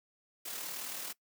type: noise with amplitude modulation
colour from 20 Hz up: white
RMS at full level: -39 dBFS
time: 0.45-1.13 s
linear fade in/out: 10 ms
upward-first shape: sine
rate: 38.6 Hz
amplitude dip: 40%
effects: noise-tail reverb RT60 0.1 s tail -21 dB re dry + high-pass 200 Hz 12 dB/octave